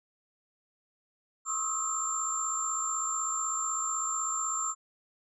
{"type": "tone cluster", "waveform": "sine", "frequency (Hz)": [1080, 1241, 1297, 7320], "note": ["C#6", "D#6", "E6", "A#8"], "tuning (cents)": [-45, -5, -28, -32], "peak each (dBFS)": [-40, -37, -36, -31], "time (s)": [1.45, 4.75], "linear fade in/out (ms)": 50, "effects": []}